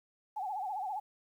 sine tone with vibrato, 798 Hz, G5, 31 cents sharp, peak -34 dBFS, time 0.36-1 s, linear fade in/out 10 ms, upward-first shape sine, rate 15 Hz, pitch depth 140 cents each way, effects 11-bit

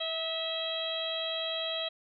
harmonic tone with a mistuned harmonic, 650 Hz, E5, 24 cents flat, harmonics 1 / 2 / 3 / 4 / 5 / 6, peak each -36 / -45 / -45 / -44 / -35 / -37 dBFS, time 0-1.89 s, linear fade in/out 10 ms, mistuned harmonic 2, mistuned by -20 cents, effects none

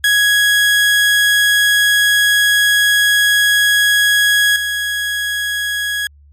30% pulse tone with level steps, 1664 Hz, G#6, 3 cents sharp, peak -7 / -14 dBFS, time 0.04-6.07 s, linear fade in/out 2 ms, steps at 4.56 s, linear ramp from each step 2 ms, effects added 72 Hz sine -42 dBFS peak until 6.32 s + MP3 64 kbps

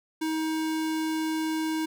square tone, 316.6 Hz, D#4, 30 cents sharp, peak -27 dBFS, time 0.21-1.86 s, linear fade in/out 10 ms, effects none

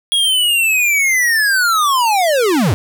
square linear sweep, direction down, 3322 to 77 Hz, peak -12 dBFS, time 0.12-2.74 s, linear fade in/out 0 ms, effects none

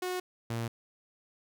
sawtooth tone pair in turn, 364.7 / 115.81 Hz, F#4 / A#2, -25 / -11 cents, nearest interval octave + minor sixth, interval 1986 cents, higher first, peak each -28 dBFS, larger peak neither, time 0.02-0.2 / 0.5-0.68 s, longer neither, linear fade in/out 5 ms, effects none

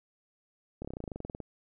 slowing click train, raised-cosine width 2 ms, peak -25 dBFS, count 16, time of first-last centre 0.82-1.403 s, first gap 27 ms, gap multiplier 1.05, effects none

